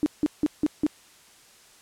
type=tone bursts; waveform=sine; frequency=300.9 Hz; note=D4; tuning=42 cents sharp; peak=-18 dBFS; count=5; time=0.03-0.865 s; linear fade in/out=0 ms; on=31 ms; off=170 ms; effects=white hiss -54 dBFS RMS until 1.81 s + low-pass 10000 Hz 12 dB/octave